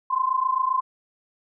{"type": "tone pair together", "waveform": "sine", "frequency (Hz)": [1026.4, 1054], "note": ["C6", "C6"], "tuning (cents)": [-34, 12], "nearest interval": "unison", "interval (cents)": 46, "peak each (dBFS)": -23, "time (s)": [0.1, 0.81], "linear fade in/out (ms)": 10, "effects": []}